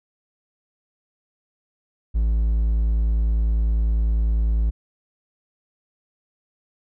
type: tone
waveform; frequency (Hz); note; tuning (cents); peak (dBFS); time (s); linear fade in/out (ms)
triangle; 55; A1; 0; -15; 2.14-4.71; 20
effects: none